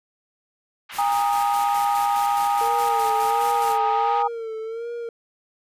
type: band-pass noise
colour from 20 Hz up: white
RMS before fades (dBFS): -39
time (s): 0.89-4.23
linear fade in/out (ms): 10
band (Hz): 880 to 3100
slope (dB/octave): 24
type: noise with tremolo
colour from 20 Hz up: white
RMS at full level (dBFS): -35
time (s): 0.91-3.79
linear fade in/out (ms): 50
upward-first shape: square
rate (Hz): 4.8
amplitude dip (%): 45
type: chord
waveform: sine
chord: Ab suspended second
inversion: none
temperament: equal with one note detuned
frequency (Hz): 810.7 / 932.3 / 1244.5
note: Ab5 / Bb5 / Eb6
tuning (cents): -42 / 0 / 0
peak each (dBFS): -20 / -25 / -26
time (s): 0.98-4.28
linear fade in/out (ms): 10
type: tone with vibrato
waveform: triangle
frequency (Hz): 456.7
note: A#4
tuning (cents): -36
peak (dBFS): -26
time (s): 2.61-5.09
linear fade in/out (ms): 2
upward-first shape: sine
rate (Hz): 1.4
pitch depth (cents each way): 63
effects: resampled to 32000 Hz